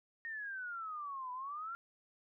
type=exponential two-way sweep; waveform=sine; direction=down then up; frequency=1859 to 987.8 to 1398 Hz; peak=-40 dBFS; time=0.25-1.75 s; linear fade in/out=0 ms; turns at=1.32 s; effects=none